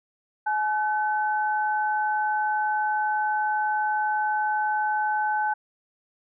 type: tone pair together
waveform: sine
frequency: 850 / 1518 Hz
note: G#5 / F#6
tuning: +40 / +44 cents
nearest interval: minor seventh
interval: 1004 cents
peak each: -23 / -28 dBFS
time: 0.46-5.54 s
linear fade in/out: 10 ms
effects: none